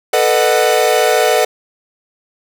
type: chord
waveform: 45% pulse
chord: B dominant seventh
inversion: third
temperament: equal with one note detuned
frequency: 440 / 493.9 / 610.5 / 740 Hz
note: A4 / B4 / D#5 / F#5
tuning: 0 / 0 / -33 / 0 cents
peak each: -16 dBFS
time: 0.13-1.45 s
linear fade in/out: 5 ms
effects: none